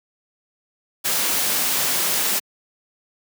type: noise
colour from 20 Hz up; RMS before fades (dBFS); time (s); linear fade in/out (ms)
white; -21; 1.04-2.4; 20
effects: high-pass 150 Hz 12 dB/octave